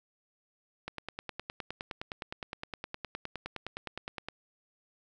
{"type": "click train", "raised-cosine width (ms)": 0.3, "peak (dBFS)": -21, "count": 34, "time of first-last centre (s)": [0.88, 4.286], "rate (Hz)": 9.69, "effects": []}